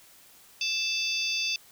harmonic tone with a mistuned harmonic, 880 Hz, A5, in tune, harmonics 3 / 4 / 5 / 6 / 7, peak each -30 / -33 / -32 / -37 / -37 dBFS, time 0.61-1.56 s, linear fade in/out 2 ms, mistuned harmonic 5, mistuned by +110 cents, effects white hiss -55 dBFS RMS until 1.71 s

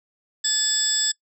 sine tone cluster, 1723 / 3490 / 4702 / 5130 / 7700 Hz, A6 / A7 / D8 / E8 / B8, -37 / -15 / +1 / -48 / -45 cents, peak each -30 / -26 / -31 / -24 / -22 dBFS, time 0.44-1.12 s, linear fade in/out 10 ms, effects noise-tail reverb RT60 0.1 s tail -24 dB re dry + tanh soft clip ceiling -12 dBFS

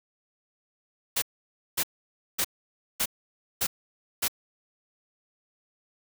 white noise bursts, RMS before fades -26 dBFS, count 6, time 1.16-4.282 s, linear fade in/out 10 ms, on 62 ms, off 550 ms, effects none

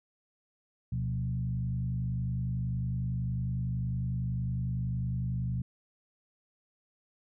sine tone with frequency modulation, 123.47 Hz, B2, in tune, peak -29 dBFS, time 0.92-5.62 s, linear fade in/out 5 ms, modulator 50.9 Hz, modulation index 0.9, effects none

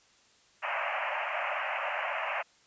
pink band-pass noise, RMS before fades -33 dBFS, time 0.62-2.43 s, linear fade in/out 20 ms, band 570 to 2800 Hz, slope 96 dB/octave, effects white hiss -63 dBFS RMS until 2.66 s + resampled to 16000 Hz

